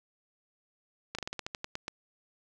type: slowing click train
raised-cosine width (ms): 0.2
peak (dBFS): -18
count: 11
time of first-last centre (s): 1.15-1.881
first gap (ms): 36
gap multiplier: 1.15
effects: none